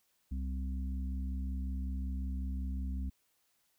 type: harmonic tone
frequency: 65.41 Hz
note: C2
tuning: in tune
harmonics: 1 / 3 / 4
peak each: -34 / -44 / -47 dBFS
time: 0.31-3.1 s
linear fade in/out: 10 ms
effects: white hiss -75 dBFS RMS until 3.78 s